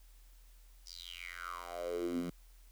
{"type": "tone with high-pass filter sweep", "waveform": "10% pulse", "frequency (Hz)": 87.31, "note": "F2", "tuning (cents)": 0, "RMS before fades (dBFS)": -41, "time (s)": [0.86, 2.3], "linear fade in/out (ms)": 5, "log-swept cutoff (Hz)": [5400, 190], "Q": 7.3, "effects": ["added 41 Hz sine -56 dBFS peak until 2.71 s", "white hiss -68 dBFS RMS until 2.71 s"]}